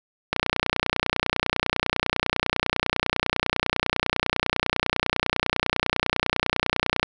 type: click train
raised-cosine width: 0.3 ms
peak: -4 dBFS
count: 202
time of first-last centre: 0.33-7.03 s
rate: 30 Hz
effects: none